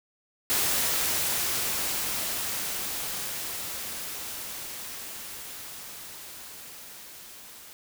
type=noise with level ramp; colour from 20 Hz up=white; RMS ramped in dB=-25 to -47 dBFS; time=0.5-7.73 s; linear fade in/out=0 ms; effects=none